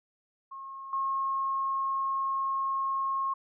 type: tone with level steps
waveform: sine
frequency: 1081 Hz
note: C#6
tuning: 44 cents flat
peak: -39 / -27 dBFS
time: 0.51-3.34 s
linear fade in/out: 10 ms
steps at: 0.93 s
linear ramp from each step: 2 ms
effects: none